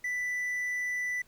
triangle tone, 1982 Hz, B6, 6 cents sharp, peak -28 dBFS, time 0.04-1.22 s, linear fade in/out 5 ms, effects pink hiss -63 dBFS RMS until 1.27 s

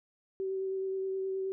sine tone with vibrato, 382.7 Hz, G4, 42 cents flat, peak -31 dBFS, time 0.4-1.52 s, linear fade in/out 0 ms, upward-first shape sine, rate 9.5 Hz, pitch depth 12 cents each way, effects none

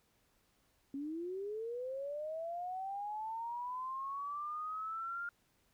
sine linear sweep, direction up, 270 to 1412 Hz, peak -38 dBFS, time 0.94-5.29 s, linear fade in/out 2 ms, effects pink hiss -74 dBFS RMS until 5.73 s

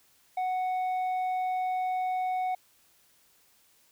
sine tone with tanh clipping, 740 Hz, F#5, in tune, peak -28 dBFS, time 0.37-2.55 s, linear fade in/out 5 ms, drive 5 dB, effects white hiss -64 dBFS RMS until 3.91 s

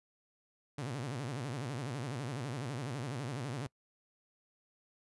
sawtooth tone with vibrato, 131 Hz, C3, 2 cents sharp, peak -33 dBFS, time 0.78-3.67 s, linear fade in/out 5 ms, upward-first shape sine, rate 12 Hz, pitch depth 230 cents each way, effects noise-tail reverb RT60 0.1 s tail -24 dB re dry + resampled to 24000 Hz

